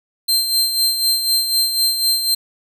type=tone with tremolo; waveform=sawtooth; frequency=4140 Hz; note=C8; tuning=19 cents flat; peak=-10 dBFS; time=0.28-2.35 s; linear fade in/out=10 ms; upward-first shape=sine; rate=4 Hz; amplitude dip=55%; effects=none